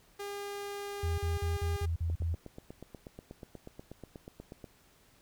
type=tone; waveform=sawtooth; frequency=404.2 Hz; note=G#4; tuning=47 cents flat; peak=-34 dBFS; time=0.19-1.86 s; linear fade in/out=10 ms
type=tone bursts; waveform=sine; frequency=83.1 Hz; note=E2; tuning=15 cents sharp; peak=-29 dBFS; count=7; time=1.03-2.35 s; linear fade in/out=5 ms; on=150 ms; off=45 ms
type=click train; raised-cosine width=2 ms; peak=-31 dBFS; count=22; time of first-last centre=2.1-4.642 s; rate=8.26 Hz
effects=pink hiss -64 dBFS RMS until 5.21 s